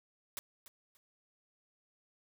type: noise with echo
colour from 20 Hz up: white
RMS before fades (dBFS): -41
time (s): 0.37-0.39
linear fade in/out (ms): 0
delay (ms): 290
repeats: 2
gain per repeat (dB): -13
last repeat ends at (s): 0.97
effects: none